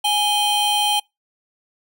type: tone pair together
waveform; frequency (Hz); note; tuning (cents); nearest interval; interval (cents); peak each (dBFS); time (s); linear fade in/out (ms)
square; 830.6 / 3136; G#5 / G7; 0 / 0; octave + major seventh; 2300; -20; 0.04-1; 10
effects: noise-tail reverb RT60 0.2 s tail -26 dB re dry